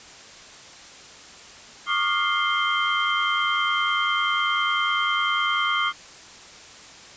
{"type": "tone cluster", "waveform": "sine", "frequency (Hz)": [1115, 1205, 1404, 2099, 3147], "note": ["C#6", "D6", "F6", "C7", "G7"], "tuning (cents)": [10, 44, 9, 5, 6], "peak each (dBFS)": [-29, -25, -27, -27, -27], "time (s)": [1.86, 5.93], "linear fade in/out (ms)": 50, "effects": ["white hiss -44 dBFS RMS until 7.16 s", "resampled to 16000 Hz"]}